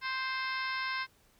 harmonic tone, 523.3 Hz, C5, in tune, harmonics 2 / 3 / 4 / 5 / 6 / 7 / 8 / 9 / 10, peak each -37 / -37 / -38 / -44 / -50 / -47 / -46 / -51 / -45 dBFS, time 0.01-1.07 s, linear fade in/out 50 ms, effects pink hiss -66 dBFS RMS until 1.39 s

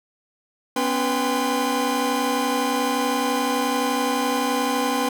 45% pulse tone cluster, 248.7 / 280.4 / 493.4 / 800 / 1035 Hz, B3 / C#4 / B4 / G5 / C6, +12 / +20 / -2 / +35 / -19 cents, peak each -27 dBFS, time 0.76-5.09 s, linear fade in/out 5 ms, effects none

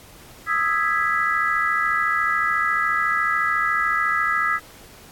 sine chord, E major seventh, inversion third, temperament equal, 1244.5 / 1318.5 / 1661.2 / 1975.5 Hz, D#6 / E6 / G#6 / B6, 0 / 0 / 0 / 0 cents, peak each -24 dBFS, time 0.46-4.6 s, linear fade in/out 50 ms, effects pink hiss -46 dBFS RMS until 5.11 s + AAC 64 kbps

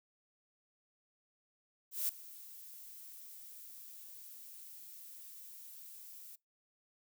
violet noise with ADSR envelope, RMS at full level -33 dBFS, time 1.91-6.36 s, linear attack 180 ms, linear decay 4 ms, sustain -19 dB, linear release 10 ms, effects noise-tail reverb RT60 0.2 s tail -24 dB re dry

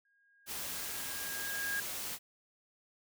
sine tone with exponential growth, 1630 Hz, G#6, 33 cents flat, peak -32 dBFS, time 0.05-1.8 s, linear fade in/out 2 ms, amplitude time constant 380 ms
white noise, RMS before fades -40 dBFS, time 0.46-2.19 s, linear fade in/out 50 ms
effects none

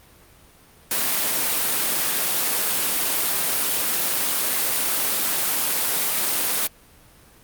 white high-pass noise, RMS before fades -22 dBFS, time 0.91-6.67 s, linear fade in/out 2 ms, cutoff 180 Hz, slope 12 dB/octave, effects pink hiss -51 dBFS RMS until 7.43 s + Opus 32 kbps

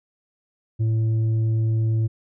triangle tone with tanh clipping, 111.4 Hz, A2, 22 cents sharp, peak -19 dBFS, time 0.79-2.08 s, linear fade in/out 20 ms, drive 9 dB, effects none

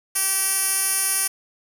10% pulse tone with band-pass filter, 385.1 Hz, G4, 31 cents flat, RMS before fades -22 dBFS, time 0.15-1.28 s, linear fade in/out 10 ms, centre 11000 Hz, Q 2.5, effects 7-bit

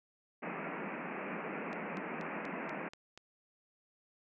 pink band-pass noise, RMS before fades -41 dBFS, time 0.42-2.89 s, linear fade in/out 10 ms, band 160 to 2600 Hz, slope 96 dB/octave
click train, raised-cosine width 0.2 ms, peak -33 dBFS, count 7, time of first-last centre 1.73-3.176 s, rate 4.15 Hz
effects none

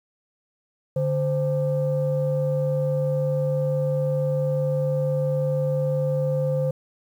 sine tone pair together, 145.92 / 520 Hz, D3 / C5, -11 / -11 cents, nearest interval octave + minor seventh, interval 2200 cents, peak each -22 / -22 dBFS, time 0.96-6.71 s, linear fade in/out 5 ms, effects tanh soft clip ceiling -15 dBFS + 9-bit

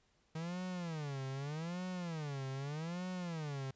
45% pulse tone with vibrato, 156.5 Hz, D#3, 10 cents sharp, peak -39 dBFS, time 0.35-3.71 s, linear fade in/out 5 ms, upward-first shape sine, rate 0.82 Hz, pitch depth 280 cents each way, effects pink hiss -74 dBFS RMS until 3.75 s + resampled to 16000 Hz

